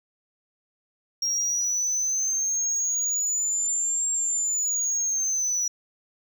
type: linear two-way sweep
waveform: sine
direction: up then down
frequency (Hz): 5588 to 7459 to 5830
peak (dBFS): -20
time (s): 1.22-5.68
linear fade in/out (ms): 5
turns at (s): 4.1
effects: tanh soft clip ceiling -22 dBFS + 9-bit